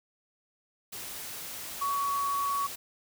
sine tone in noise, 1123 Hz, C#6, 22 cents sharp, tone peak -27 dBFS, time 1.81-2.67 s, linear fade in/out 10 ms, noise white, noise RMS -40 dBFS, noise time 0.92-2.76 s, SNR +10 dB, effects none

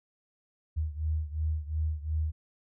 sine beating tone pair, 77 / 79.8 Hz, D#2 / D#2, -17 / +44 cents, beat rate 2.8 Hz, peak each -30 / -33 dBFS, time 0.76-2.32 s, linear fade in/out 20 ms, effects none

